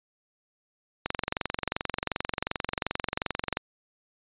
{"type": "click train", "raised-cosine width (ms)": 0.3, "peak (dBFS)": -11, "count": 58, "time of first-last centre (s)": [1.06, 3.571], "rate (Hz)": 22.7, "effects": ["resampled to 8000 Hz"]}